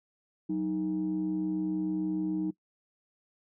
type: tone pair together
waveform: sine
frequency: 186 / 312.8 Hz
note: F#3 / D#4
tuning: +9 / +9 cents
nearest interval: major sixth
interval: 900 cents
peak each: -32 / -28 dBFS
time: 0.49-2.51 s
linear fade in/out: 10 ms
effects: noise-tail reverb RT60 0.1 s tail -21 dB re dry + tanh soft clip ceiling -23 dBFS